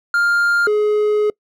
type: tone pair in turn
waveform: triangle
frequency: 1402 / 421.3 Hz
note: F6 / G#4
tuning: +6 / +25 cents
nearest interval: octave + major sixth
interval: 2081 cents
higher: first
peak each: -11 dBFS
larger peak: neither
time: 0.14-0.67 / 0.67-1.3 s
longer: second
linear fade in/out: 2 ms
effects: noise-tail reverb RT60 0.1 s tail -25 dB re dry